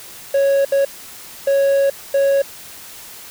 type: tone bursts at uneven times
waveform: triangle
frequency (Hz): 553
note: C#5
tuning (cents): -4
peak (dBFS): -10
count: 4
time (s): 0.34-0.65 / 0.72-0.85 / 1.47-1.9 / 2.14-2.42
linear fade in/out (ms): 5
effects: white hiss -37 dBFS RMS until 3.3 s